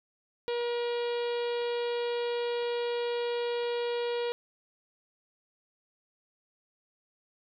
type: harmonic tone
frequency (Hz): 477.4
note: A#4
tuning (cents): +41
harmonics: 1 / 2 / 3 / 4 / 5 / 6 / 7 / 8 / 9 / 10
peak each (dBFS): -29 / -40 / -46 / -47 / -46 / -46 / -47 / -49 / -50 / -61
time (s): 0.48-4.32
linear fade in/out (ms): 0
type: click train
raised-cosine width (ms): 0.3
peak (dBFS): -36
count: 4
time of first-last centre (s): 0.61-3.634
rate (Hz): 0.992
effects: none